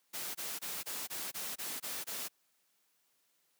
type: noise bursts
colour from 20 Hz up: white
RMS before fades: -40 dBFS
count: 9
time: 0.13-2.286 s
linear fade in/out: 20 ms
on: 220 ms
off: 22 ms
effects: white hiss -75 dBFS RMS until 3.59 s + high-pass 150 Hz 12 dB/octave